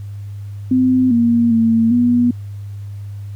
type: tone with pitch steps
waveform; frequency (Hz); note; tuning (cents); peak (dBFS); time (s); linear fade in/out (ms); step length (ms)
sine; 256.3 / 234.5 / 227.2 / 242.3; C4 / A#3 / A#3 / B3; -36 / +11 / -44 / -33; -10; 0.71-2.31; 5; 400
effects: added 101 Hz sine -26 dBFS peak until 3.35 s + pink hiss -53 dBFS RMS until 3.35 s